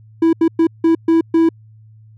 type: tone bursts at uneven times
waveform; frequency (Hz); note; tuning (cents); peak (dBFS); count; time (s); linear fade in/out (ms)
triangle; 328.6; E4; -5; -7; 6; 0.22-0.33 / 0.41-0.48 / 0.59-0.67 / 0.84-0.95 / 1.08-1.21 / 1.34-1.49; 5
effects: added 109 Hz sine -41 dBFS peak until 2.17 s